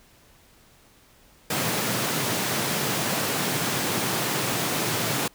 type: high-pass noise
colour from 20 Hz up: pink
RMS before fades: -26 dBFS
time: 1.5-5.28 s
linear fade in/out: 5 ms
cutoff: 110 Hz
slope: 48 dB/octave
effects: pink hiss -56 dBFS RMS until 5.34 s